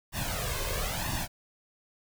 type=noise with flanger; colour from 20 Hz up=pink; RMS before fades=-32 dBFS; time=0.12-1.28 s; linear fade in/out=50 ms; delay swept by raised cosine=1.1 to 1.95 ms; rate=1 Hz; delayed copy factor=+0.75; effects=none